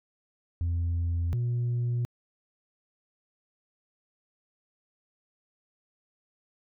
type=tone pair in turn; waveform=sine; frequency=85.2 / 120.49 Hz; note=F2 / B2; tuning=-42 / -42 cents; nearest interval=tritone; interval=600 cents; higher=second; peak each=-23 dBFS; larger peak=neither; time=0.61-1.33 / 1.33-2.05 s; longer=neither; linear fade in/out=0 ms; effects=tanh soft clip ceiling -24 dBFS